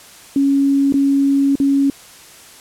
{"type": "tone with dropouts", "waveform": "sine", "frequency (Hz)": 277.2, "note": "C#4", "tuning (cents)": 0, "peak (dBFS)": -11, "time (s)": [0.36, 1.9], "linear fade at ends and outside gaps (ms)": 2, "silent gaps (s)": [[0.924, 0.94], [1.555, 1.6]], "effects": ["white hiss -41 dBFS RMS until 2.6 s", "low-pass 11000 Hz 12 dB/octave"]}